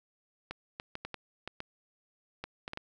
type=clicks; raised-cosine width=0.3 ms; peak=-22 dBFS; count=11; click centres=0.51 / 0.799 / 0.954 / 1.05 / 1.143 / 1.476 / 1.604 / 2.44 / 2.679 / 2.734 / 2.774 s; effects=none